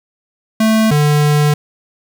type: tone pair in turn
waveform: square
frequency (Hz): 220 / 148.32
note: A3 / D3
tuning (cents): 0 / +17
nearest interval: perfect fifth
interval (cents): 683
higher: first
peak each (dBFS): -10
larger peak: neither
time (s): 0.6-0.91 / 0.91-1.54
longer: second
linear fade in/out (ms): 5
effects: 8-bit